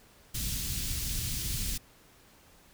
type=band-stop noise; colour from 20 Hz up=pink; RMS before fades=-33 dBFS; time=0.34-1.78 s; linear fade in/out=10 ms; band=140 to 3900 Hz; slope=12 dB/octave; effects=pink hiss -59 dBFS RMS until 2.73 s